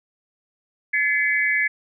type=tone cluster; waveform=sine; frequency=1717 / 2047 / 2261 Hz; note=A6 / C7 / C#7; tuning=-43 / -38 / +34 cents; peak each=-22 / -21 / -25 dBFS; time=0.93-1.68 s; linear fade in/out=10 ms; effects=none